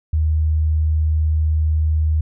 sine tone, 77.9 Hz, D#2, 3 cents sharp, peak -14 dBFS, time 0.13-2.21 s, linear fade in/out 5 ms, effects none

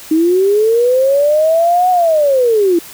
sine linear two-way sweep, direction up then down, 308.6 to 740 to 327.9 Hz, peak -8 dBFS, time 0.11-2.79 s, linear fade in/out 5 ms, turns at 1.9 s, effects white hiss -34 dBFS RMS until 2.93 s

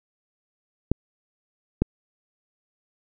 clicks, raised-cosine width 3 ms, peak -6 dBFS, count 2, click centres 0.916 / 1.82 s, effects none

